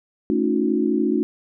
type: chord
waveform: sine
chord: D# half-diminished seventh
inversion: second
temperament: equal with one note detuned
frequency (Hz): 220 / 277.2 / 311.1 / 361.1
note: A3 / C#4 / D#4 / F#4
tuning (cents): 0 / 0 / 0 / -42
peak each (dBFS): -23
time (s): 0.3-1.23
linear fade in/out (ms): 0
effects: none